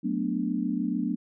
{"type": "chord", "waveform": "sine", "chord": "B minor seventh", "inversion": "second", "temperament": "equal", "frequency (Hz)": [185, 220, 246.9, 293.7], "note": ["F#3", "A3", "B3", "D4"], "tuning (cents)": [0, 0, 0, 0], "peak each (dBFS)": [-32, -31, -30, -31], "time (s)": [0.03, 1.16], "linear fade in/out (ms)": 20, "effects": []}